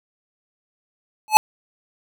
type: tone with exponential growth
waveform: square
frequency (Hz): 860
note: A5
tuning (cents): -40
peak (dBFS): -3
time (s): 1.28-1.37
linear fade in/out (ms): 0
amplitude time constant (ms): 18
effects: none